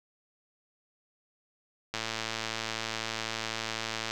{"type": "click train", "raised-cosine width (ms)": 0.2, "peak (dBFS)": -15, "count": 244, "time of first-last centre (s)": [1.94, 4.11], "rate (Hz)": 112, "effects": []}